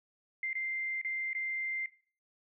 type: tone with dropouts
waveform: sine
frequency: 2091 Hz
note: C7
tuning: 2 cents flat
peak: -32 dBFS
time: 0.43-1.86 s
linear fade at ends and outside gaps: 2 ms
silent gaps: 0.531-0.552 / 1.015-1.047 / 1.332-1.349 s
effects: noise-tail reverb RT60 0.4 s tail -18 dB re dry